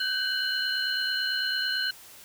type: tone cluster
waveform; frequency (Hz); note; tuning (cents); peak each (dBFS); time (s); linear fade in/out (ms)
sine; 1518 / 1587 / 2970 / 4177; F#6 / G6 / F#7 / C8; +44 / +21 / +6 / -4; -30 / -34 / -32 / -30; 0-1.91; 5
effects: white hiss -49 dBFS RMS until 2.24 s